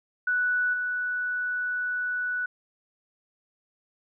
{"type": "tone with level steps", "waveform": "sine", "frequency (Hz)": 1480, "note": "F#6", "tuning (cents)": 0, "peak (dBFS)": [-22, -26], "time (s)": [0.27, 2.46], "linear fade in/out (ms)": 5, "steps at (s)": 0.73, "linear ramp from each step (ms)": 10, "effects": []}